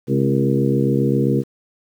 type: harmonic tone with a mistuned harmonic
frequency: 67.5 Hz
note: C#2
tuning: 45 cents flat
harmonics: 2 / 3 / 4 / 5 / 6 / 7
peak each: -19 / -21 / -22 / -23 / -24 / -24 dBFS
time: 0.07-1.44 s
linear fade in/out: 50 ms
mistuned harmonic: 3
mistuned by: +56 cents
effects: 8-bit